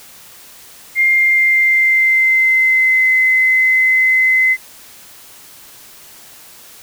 sine tone with pitch glide, 2113 to 2047 Hz, C7 to C7, +16 to -38 cents, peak -9 dBFS, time 0.95-4.57 s, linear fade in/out 50 ms, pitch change -54 cents, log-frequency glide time 1.08-3.12 s, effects white hiss -40 dBFS RMS until 6.82 s

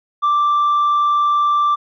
sine tone with tanh clipping, 1174.7 Hz, D6, in tune, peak -13 dBFS, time 0.22-1.76 s, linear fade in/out 20 ms, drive 1 dB, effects none

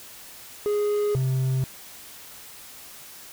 triangle tone pair in turn, 415.3 / 130.81 Hz, G#4 / C3, 0 / 0 cents, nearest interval octave + minor sixth, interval 2000 cents, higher first, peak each -19 dBFS, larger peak neither, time 0.66-1.15 / 1.15-1.64 s, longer neither, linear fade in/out 0 ms, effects white hiss -44 dBFS RMS until 3.32 s

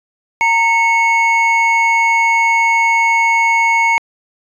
triangle tone pair together, 923 / 2200 Hz, A#5 / C#7, -17 / -14 cents, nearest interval octave + minor third, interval 1503 cents, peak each -11 dBFS, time 0.41-3.98 s, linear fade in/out 0 ms, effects resampled to 22050 Hz

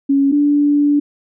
sine tone pair in turn, 277.2 / 290.5 Hz, C#4 / D4, 0 / -19 cents, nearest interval minor second, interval 81 cents, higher second, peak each -10 dBFS, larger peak neither, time 0.09-0.32 / 0.32-1 s, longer second, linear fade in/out 10 ms, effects none

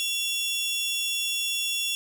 sawtooth tone pair together, 2745 / 3417 Hz, F7 / G#7, -31 / +49 cents, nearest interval major third, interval 380 cents, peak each -26 / -25 dBFS, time 0-1.95 s, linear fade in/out 0 ms, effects none

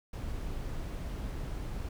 brown noise, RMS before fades -37 dBFS, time 0.13-1.89 s, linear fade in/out 5 ms, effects none

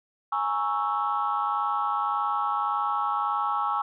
sine chord, A# half-diminished seventh, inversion third, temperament equal, 830.6 / 932.3 / 1108.7 / 1318.5 Hz, G#5 / A#5 / C#6 / E6, 0 / 0 / 0 / 0 cents, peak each -28 / -33 / -28 / -28 dBFS, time 0.32-3.82 s, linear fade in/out 5 ms, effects tanh soft clip ceiling -16 dBFS

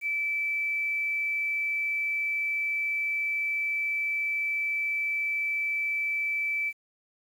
sine tone, 2317 Hz, D7, 24 cents flat, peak -26 dBFS, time 0.01-6.73 s, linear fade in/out 50 ms, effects 9-bit

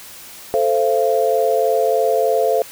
sine chord, F major, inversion first, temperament equal with one note detuned, 440 / 523.3 / 681.7 Hz, A4 / C5 / F5, 0 / 0 / -42 cents, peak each -18 dBFS, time 0.54-2.62 s, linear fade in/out 0 ms, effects white hiss -38 dBFS RMS until 2.71 s

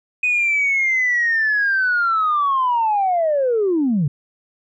sine linear sweep, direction down, 2506 to 130.81 Hz, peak -14 dBFS, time 0.23-4.08 s, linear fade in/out 5 ms, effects tanh soft clip ceiling -11 dBFS

